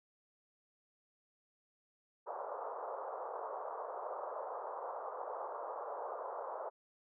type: band-pass noise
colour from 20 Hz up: pink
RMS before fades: -43 dBFS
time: 2.26-6.7 s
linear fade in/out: 20 ms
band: 460 to 1200 Hz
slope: 48 dB/octave
effects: none